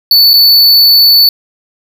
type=tone with dropouts; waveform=square; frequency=4476 Hz; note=C#8; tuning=16 cents sharp; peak=-3 dBFS; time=0.11-1.29 s; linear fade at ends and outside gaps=2 ms; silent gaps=0.334-0.338 s; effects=none